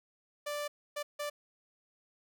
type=tone bursts at uneven times; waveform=sawtooth; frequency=587.3 Hz; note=D5; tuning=in tune; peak=-31 dBFS; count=3; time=0.46-0.68 / 0.96-1.03 / 1.19-1.3 s; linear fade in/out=10 ms; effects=none